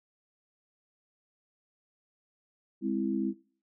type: chord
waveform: sine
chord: Ab augmented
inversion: none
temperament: equal with one note detuned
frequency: 205.1 / 261.6 / 329.6 Hz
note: Ab3 / C4 / E4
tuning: -21 / 0 / 0 cents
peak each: -32 dBFS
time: 2.81-3.34 s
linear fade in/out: 50 ms
effects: noise-tail reverb RT60 0.4 s tail -18 dB re dry